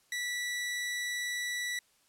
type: tone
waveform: sawtooth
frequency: 1957 Hz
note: B6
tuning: 16 cents flat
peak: -29 dBFS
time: 0.12-1.79 s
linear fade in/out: 2 ms
effects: white hiss -68 dBFS RMS until 2.08 s + low-pass 11000 Hz 12 dB/octave

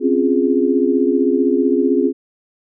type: chord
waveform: sine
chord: Db major seventh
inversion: third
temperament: equal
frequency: 261.6 / 277.2 / 349.2 / 415.3 Hz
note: C4 / Db4 / F4 / Ab4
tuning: 0 / 0 / 0 / 0 cents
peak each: -17 / -19 / -18 / -18 dBFS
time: 0-2.13 s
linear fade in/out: 50 ms
effects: none

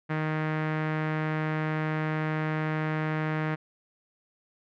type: tone with low-pass filter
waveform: sawtooth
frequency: 155.56 Hz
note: D#3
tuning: in tune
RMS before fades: -29 dBFS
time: 0.09-3.56 s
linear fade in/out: 20 ms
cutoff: 1900 Hz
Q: 2.2
effects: none

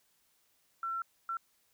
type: tone bursts at uneven times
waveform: sine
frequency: 1351 Hz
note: E6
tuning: 42 cents sharp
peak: -33 dBFS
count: 2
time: 0.83-1.02 / 1.29-1.37 s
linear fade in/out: 2 ms
effects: white hiss -72 dBFS RMS until 1.73 s

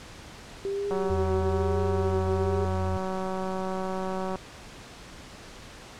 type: tone with vibrato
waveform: sine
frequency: 392 Hz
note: G4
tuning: in tune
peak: -27 dBFS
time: 0.65-2.65 s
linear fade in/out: 0 ms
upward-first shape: triangle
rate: 1.1 Hz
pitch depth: 55 cents each way
type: click train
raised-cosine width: 1 ms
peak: -19 dBFS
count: 649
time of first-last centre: 0.91-4.357 s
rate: 188 Hz
type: tone with pitch glide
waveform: sine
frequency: 84 to 87.31 Hz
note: E2 to F2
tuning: +33 to 0 cents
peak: -27 dBFS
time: 1.1-2.97 s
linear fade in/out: 0 ms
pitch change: +67 cents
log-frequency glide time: 1.71-1.8 s
effects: pink hiss -45 dBFS RMS until 5.99 s + low-pass 7000 Hz 12 dB/octave

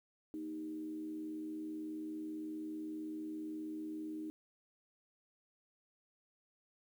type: tone with frequency modulation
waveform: sine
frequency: 311.1 Hz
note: D#4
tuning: in tune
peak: -40 dBFS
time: 0.34-4.3 s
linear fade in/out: 0 ms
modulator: 81.8 Hz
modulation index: 0.46
effects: 11-bit

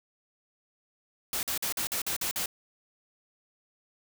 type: noise bursts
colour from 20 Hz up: white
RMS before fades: -31 dBFS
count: 8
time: 1.33-2.459 s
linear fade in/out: 2 ms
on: 100 ms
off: 47 ms
effects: none

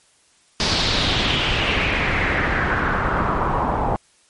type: noise with low-pass filter sweep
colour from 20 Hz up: pink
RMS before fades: -20 dBFS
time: 0.6-3.96 s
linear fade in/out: 0 ms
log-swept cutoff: 4800 to 850 Hz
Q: 3.3
effects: white hiss -57 dBFS RMS until 4.29 s + MP3 48 kbps

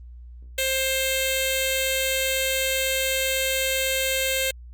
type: tone with notch filter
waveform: 10% pulse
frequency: 528 Hz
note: C5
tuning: 16 cents sharp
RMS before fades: -24 dBFS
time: 0.58-4.51 s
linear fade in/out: 5 ms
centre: 1100 Hz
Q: 0.51
effects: added 60 Hz sine -39 dBFS peak until 4.73 s + Opus 32 kbps

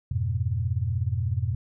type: chord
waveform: sine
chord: F diminished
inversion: none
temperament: equal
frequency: 87.31 / 103.83 / 123.47 Hz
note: F2 / Ab2 / Cb3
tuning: 0 / 0 / 0 cents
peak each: -28 dBFS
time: 0.11-1.55 s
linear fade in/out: 5 ms
effects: none

